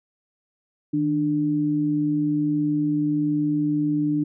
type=tone pair together; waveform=sine; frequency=154.95 / 296.5 Hz; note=D#3 / D4; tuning=-7 / +17 cents; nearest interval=major seventh; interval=1124 cents; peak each=-27 / -20 dBFS; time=0.93-4.24 s; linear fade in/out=10 ms; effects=none